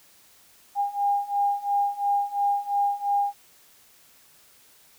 sine beating tone pair, 807 / 809.9 Hz, G#5 / G#5, -50 / -44 cents, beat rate 2.9 Hz, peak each -26 / -24 dBFS, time 0.75-3.34 s, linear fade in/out 50 ms, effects white hiss -56 dBFS RMS until 4.98 s

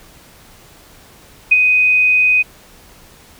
sine tone with ADSR envelope, 2500 Hz, D#7, 8 cents sharp, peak -4 dBFS, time 1.51-2.43 s, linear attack 11 ms, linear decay 31 ms, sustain -5 dB, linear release 19 ms, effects pink hiss -44 dBFS RMS until 3.39 s

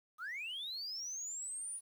sine linear sweep, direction up, 1200 to 9770 Hz, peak -38 dBFS, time 0.18-1.81 s, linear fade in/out 50 ms, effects tanh soft clip ceiling -38 dBFS + 11-bit

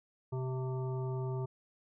harmonic tone with a mistuned harmonic, 129.3 Hz, C3, 20 cents flat, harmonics 1 / 3 / 5 / 7 / 9, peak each -34 / -40 / -49 / -48 / -53 dBFS, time 0.32-1.46 s, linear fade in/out 10 ms, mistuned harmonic 5, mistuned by +29 cents, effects none

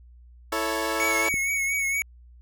15% pulse chord, A major, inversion second, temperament equal, 329.6 / 440 / 554.4 Hz, E4 / A4 / C#5, 0 / 0 / 0 cents, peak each -23 dBFS, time 0.52-1.29 s, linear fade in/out 5 ms
square tone with vibrato, 2217 Hz, C#7, in tune, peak -24 dBFS, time 1-2.02 s, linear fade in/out 0 ms, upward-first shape triangle, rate 4.3 Hz, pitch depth 44 cents each way
click, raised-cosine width 3 ms, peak -21 dBFS, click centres 1.341 s
effects added 60 Hz sine -47 dBFS peak until 2.41 s

